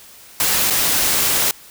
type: noise with dropouts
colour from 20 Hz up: white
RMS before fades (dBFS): -17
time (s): 0.4-1.51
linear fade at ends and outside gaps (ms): 1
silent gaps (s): 0.701-0.706
effects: white hiss -43 dBFS RMS until 1.7 s